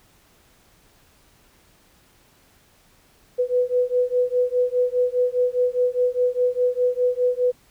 sine beating tone pair, 493.9 / 498.8 Hz, B4 / B4, 0 / +17 cents, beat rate 4.9 Hz, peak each -21 dBFS, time 3.38-7.52 s, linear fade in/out 20 ms, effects pink hiss -57 dBFS RMS until 7.7 s

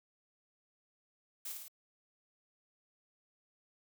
blue noise with echo, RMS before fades -42 dBFS, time 1.45-1.52 s, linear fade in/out 5 ms, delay 54 ms, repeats 3, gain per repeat -3 dB, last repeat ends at 1.682 s, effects none

